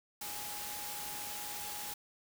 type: tone in noise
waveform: sine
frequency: 830.6 Hz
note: G#5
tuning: in tune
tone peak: -48 dBFS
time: 0.21-1.94 s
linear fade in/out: 5 ms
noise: white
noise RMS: -42 dBFS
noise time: 0.21-1.94 s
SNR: -9 dB
effects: none